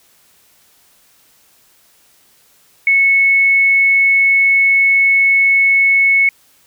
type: tone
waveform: sine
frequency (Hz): 2202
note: C#7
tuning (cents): -12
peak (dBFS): -8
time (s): 2.87-6.29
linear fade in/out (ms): 2
effects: white hiss -52 dBFS RMS until 6.66 s